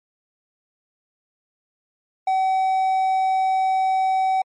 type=tone; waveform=triangle; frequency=760 Hz; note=F#5; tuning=46 cents sharp; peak=-15 dBFS; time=2.27-4.42 s; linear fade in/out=5 ms; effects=MP3 48 kbps